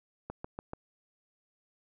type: click train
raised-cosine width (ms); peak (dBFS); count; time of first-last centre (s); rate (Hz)
1; -24; 4; 0.3-0.734; 6.91
effects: none